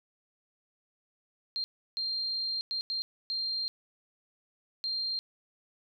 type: tone bursts at uneven times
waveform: sine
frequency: 4186 Hz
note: C8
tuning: in tune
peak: -30 dBFS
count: 6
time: 1.56-1.64 / 1.97-2.61 / 2.71-2.81 / 2.9-3.02 / 3.3-3.68 / 4.84-5.19 s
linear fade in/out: 0 ms
effects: none